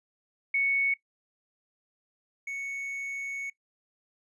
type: tone pair in turn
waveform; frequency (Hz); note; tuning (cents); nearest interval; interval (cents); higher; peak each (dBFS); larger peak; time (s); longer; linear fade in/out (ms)
sine / triangle; 2217 / 2217; C#7 / C#7; 0 / 0; unison; 0; neither; -23 / -31; first; 0.54-0.94 / 2.47-3.5; second; 5
effects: noise-tail reverb RT60 0.1 s tail -20 dB re dry + resampled to 24000 Hz